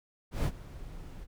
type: noise with ADSR envelope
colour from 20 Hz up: brown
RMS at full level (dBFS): -25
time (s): 0.31-1.27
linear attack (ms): 140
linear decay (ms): 60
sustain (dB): -19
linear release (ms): 43
effects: none